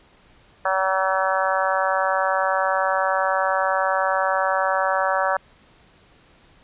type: harmonic tone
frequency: 190 Hz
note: F#3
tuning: 46 cents sharp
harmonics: 3 / 4 / 5 / 6 / 7 / 8 / 9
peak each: -24 / -25 / -26 / -27 / -27 / -28 / -29 dBFS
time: 0.65-5.37 s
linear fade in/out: 5 ms
effects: pink hiss -54 dBFS RMS until 6.63 s + resampled to 8000 Hz